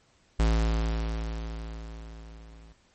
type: tone with level ramp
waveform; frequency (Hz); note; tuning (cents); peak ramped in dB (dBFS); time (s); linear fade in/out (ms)
square; 55.4; A1; +13; -20 to -49; 0.39-2.73; 10
effects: pink hiss -64 dBFS RMS until 2.94 s + MP3 32 kbps